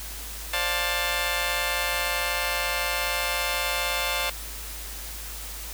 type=chord; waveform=10% pulse; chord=D minor seventh; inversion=third; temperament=just; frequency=528.6 / 587.3 / 704.8 / 881 Hz; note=C5 / D5 / F5 / A5; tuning=+18 / 0 / +16 / +2 cents; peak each=-23 dBFS; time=0.53-4.3 s; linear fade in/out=5 ms; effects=added 52 Hz sine -38 dBFS peak until 5.73 s + white hiss -38 dBFS RMS until 5.73 s